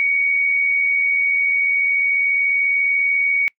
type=tone with amplitude modulation; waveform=sine; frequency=2243 Hz; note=C#7; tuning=20 cents sharp; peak=-13 dBFS; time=0-3.48 s; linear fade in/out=0 ms; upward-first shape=sine; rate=80.3 Hz; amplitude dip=40%; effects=noise-tail reverb RT60 0.1 s tail -25 dB re dry